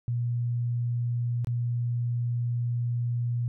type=tone with dropouts; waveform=sine; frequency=120 Hz; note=B2; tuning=49 cents flat; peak=-25 dBFS; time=0.08-3.48 s; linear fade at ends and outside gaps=0 ms; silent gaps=1.446-1.471 s; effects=none